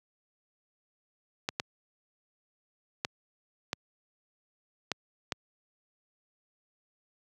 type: clicks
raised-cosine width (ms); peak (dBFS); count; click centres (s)
0.2; -12; 6; 1.489 / 1.599 / 3.049 / 3.731 / 4.917 / 5.322
effects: high-pass 100 Hz 12 dB/octave